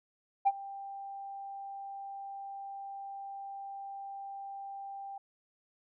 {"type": "tone with ADSR envelope", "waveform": "sine", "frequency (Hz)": 790, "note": "G5", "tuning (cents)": 13, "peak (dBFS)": -19, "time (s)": [0.45, 5.18], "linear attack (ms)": 22, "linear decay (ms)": 41, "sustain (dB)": -21, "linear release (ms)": 4, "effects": ["tanh soft clip ceiling -18 dBFS"]}